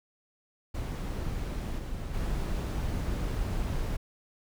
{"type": "noise with level steps", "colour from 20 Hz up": "brown", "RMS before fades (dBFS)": [-33, -36, -31], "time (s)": [0.74, 3.97], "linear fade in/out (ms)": 10, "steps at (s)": [1.77, 2.13], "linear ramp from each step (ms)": 20, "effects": []}